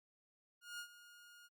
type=tone with ADSR envelope; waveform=sawtooth; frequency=1428 Hz; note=F6; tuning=38 cents sharp; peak=-40 dBFS; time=0.61-1.49 s; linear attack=180 ms; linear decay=82 ms; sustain=-15 dB; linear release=35 ms; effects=Opus 48 kbps